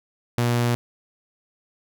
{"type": "tone", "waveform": "sawtooth", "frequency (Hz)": 120, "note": "B2", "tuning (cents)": -49, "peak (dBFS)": -15, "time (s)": [0.38, 0.75], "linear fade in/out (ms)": 0, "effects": []}